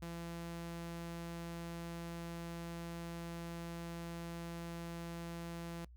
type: tone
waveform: sawtooth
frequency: 169.2 Hz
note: E3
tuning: 45 cents sharp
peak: -39 dBFS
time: 0.02-5.85 s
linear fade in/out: 5 ms
effects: noise-tail reverb RT60 0.1 s tail -23 dB re dry + added 60 Hz sine -54 dBFS peak until 5.96 s